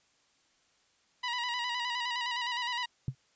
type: tone with vibrato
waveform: 15% pulse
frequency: 970 Hz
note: B5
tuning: 31 cents flat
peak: -25 dBFS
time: 1.23-2.86 s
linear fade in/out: 10 ms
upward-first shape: square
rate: 9.7 Hz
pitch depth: 41 cents each way
type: tone with exponential decay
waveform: sine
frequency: 130 Hz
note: C3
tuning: 11 cents flat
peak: -24 dBFS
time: 3.08-3.15 s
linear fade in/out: 2 ms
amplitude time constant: 15 ms
effects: white hiss -69 dBFS RMS until 3.35 s + resampled to 16000 Hz